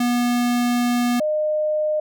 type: tone pair in turn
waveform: square / sine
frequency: 242.5 / 611.1 Hz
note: B3 / D#5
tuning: -31 / -31 cents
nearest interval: octave + major third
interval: 1600 cents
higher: second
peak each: -18 dBFS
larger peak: neither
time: 0-1.2 / 1.2-2 s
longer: first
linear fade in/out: 5 ms
effects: none